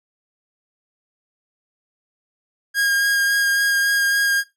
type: tone with vibrato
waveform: 45% pulse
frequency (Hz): 1625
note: G#6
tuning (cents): -38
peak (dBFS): -16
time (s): 2.74-4.44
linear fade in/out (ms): 50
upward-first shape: sine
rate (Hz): 3.6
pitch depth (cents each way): 11
effects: noise-tail reverb RT60 0.2 s tail -18 dB re dry